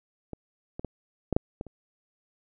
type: clicks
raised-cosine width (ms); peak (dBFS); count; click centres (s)
2; -23 / -22 / -19 / -12 / -7 / -20 / -30; 7; 0.333 / 0.795 / 0.847 / 1.327 / 1.365 / 1.611 / 1.667
effects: none